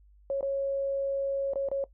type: tone with dropouts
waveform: sine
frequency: 550 Hz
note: C#5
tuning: 14 cents flat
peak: -26 dBFS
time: 0.3-1.84 s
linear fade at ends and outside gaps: 1 ms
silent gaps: 0.409-0.428 / 1.535-1.557 / 1.687-1.715 s
effects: noise-tail reverb RT60 0.1 s tail -19 dB re dry + added 50 Hz sine -55 dBFS peak until 1.93 s